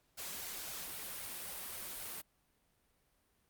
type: noise with flanger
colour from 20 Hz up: white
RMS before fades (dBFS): -44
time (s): 0.17-2.22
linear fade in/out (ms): 20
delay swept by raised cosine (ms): 1.3 to 5.5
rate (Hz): 3.8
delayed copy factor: +0.55
effects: pink hiss -75 dBFS RMS until 3.49 s + Opus 48 kbps